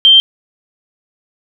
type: tone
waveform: sine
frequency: 3152 Hz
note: G7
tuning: 9 cents sharp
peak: -3 dBFS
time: 0.05-0.2 s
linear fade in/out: 0 ms
effects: none